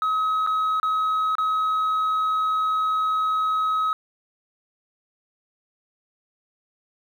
sine tone with dropouts, 1275 Hz, D#6, 42 cents sharp, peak -17 dBFS, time 0.02-3.93 s, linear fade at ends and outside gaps 1 ms, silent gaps 0.465-0.472 / 0.799-0.83 / 1.353-1.383 s, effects tanh soft clip ceiling -19 dBFS + 9-bit

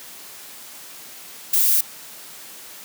violet noise, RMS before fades -17 dBFS, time 1.53-1.81 s, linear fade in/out 5 ms, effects white hiss -40 dBFS RMS until 2.84 s + high-pass 150 Hz 12 dB/octave

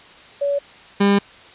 sine / 30% pulse tone pair in turn, 567 / 200.5 Hz, C#5 / G3, +39 / +39 cents, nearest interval octave + tritone, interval 1800 cents, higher first, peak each -17 / -10 dBFS, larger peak second, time 0.41-0.59 / 1-1.19 s, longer second, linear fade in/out 10 ms, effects white hiss -44 dBFS RMS until 1.54 s + resampled to 8000 Hz

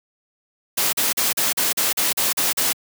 white noise bursts, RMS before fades -20 dBFS, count 10, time 0.77-2.73 s, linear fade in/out 10 ms, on 160 ms, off 40 ms, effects high-pass 150 Hz 12 dB/octave

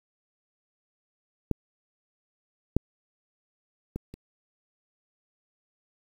clicks, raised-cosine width 3 ms, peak -12 / -8 / -19 / -29 dBFS, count 4, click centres 1.513 / 2.766 / 3.96 / 4.14 s, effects 8-bit

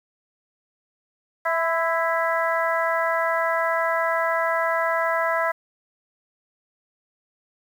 harmonic tone with a mistuned harmonic, 329.6 Hz, E4, in tune, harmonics 2 / 3 / 4 / 5 / 6, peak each -24 / -26 / -27 / -28 / -29 dBFS, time 1.45-5.52 s, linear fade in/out 10 ms, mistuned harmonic 3, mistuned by +27 cents, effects 8-bit

